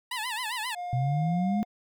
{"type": "tone with vibrato", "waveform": "15% pulse", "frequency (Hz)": 932.3, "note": "A#5", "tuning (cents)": 0, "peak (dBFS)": -24, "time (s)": [0.11, 0.75], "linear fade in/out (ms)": 5, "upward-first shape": "sine", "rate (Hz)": 7.5, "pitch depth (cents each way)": 160}
{"type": "tone", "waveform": "triangle", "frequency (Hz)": 710, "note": "F5", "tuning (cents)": 28, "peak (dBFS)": -30, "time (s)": [0.74, 1.65], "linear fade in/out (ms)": 50}
{"type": "exponential sweep", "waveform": "sine", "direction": "up", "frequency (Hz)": [123.47, 217.2], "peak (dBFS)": -24, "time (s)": [0.93, 1.63], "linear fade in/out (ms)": 0}
{"effects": []}